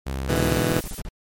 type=tone; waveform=sawtooth; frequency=66.7 Hz; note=C2; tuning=34 cents sharp; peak=-22 dBFS; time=0.06-0.61 s; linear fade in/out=10 ms
type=chord; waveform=15% pulse; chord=E dominant seventh; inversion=first; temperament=just; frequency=103.01 / 123.61 / 148.33 / 164.81 Hz; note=G#2 / B2 / D3 / E3; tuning=-14 / +2 / +18 / 0 cents; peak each=-21 / -19 / -22 / -18 dBFS; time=0.28-0.81 s; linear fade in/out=20 ms
type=noise; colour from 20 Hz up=blue; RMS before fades=-36 dBFS; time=0.36-1 s; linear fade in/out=0 ms
type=noise bursts; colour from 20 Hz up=brown; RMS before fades=-31 dBFS; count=6; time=0.7-1.087 s; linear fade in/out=0 ms; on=37 ms; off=33 ms
effects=MP3 64 kbps